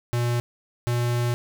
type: tone pair in turn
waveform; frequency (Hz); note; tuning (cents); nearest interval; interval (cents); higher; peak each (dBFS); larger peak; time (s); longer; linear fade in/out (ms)
square; 120 / 120.44; B2 / B2; -49 / -43; unison; 6; second; -22; neither; 0.13-0.4 / 0.87-1.34; second; 0
effects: 10-bit